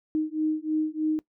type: beating tone pair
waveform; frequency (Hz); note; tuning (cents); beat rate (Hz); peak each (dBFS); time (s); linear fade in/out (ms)
sine; 309.1 / 312.3; D#4 / D#4; -11 / +7; 3.2; -27; 0.15-1.19; 0
effects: noise-tail reverb RT60 0.1 s tail -20 dB re dry